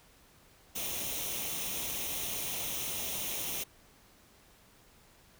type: noise with comb filter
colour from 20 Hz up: white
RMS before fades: -36 dBFS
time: 0.75-3.64 s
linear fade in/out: 10 ms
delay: 0.32 ms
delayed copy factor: +0.6
effects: pink hiss -61 dBFS RMS until 5.39 s